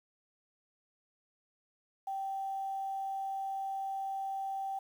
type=tone with quantisation; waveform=sine; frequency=778 Hz; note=G5; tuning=13 cents flat; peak=-34 dBFS; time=2.07-4.79 s; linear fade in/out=5 ms; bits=10; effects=none